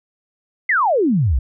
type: exponential sweep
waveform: sine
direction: down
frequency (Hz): 2132 to 55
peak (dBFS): -13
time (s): 0.69-1.39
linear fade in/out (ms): 5
effects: none